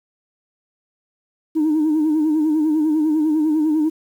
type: tone with vibrato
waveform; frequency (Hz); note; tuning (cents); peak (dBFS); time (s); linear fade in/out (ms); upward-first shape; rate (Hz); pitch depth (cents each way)
sine; 309; D#4; -12; -13; 1.55-3.9; 20; sine; 10; 63
effects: tanh soft clip ceiling -12 dBFS + 8-bit